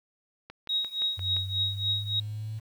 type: click train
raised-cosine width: 0.3 ms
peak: -26 dBFS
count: 6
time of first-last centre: 0.5-1.367 s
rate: 5.77 Hz
type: tone with tremolo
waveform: sine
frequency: 3790 Hz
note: A#7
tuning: 28 cents sharp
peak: -23 dBFS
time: 0.69-2.2 s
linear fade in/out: 5 ms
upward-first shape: triangle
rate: 3.5 Hz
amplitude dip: 95%
type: exponential sweep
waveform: sine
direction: up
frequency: 92.6 to 110 Hz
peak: -32 dBFS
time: 1.17-2.6 s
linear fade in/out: 20 ms
effects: 9-bit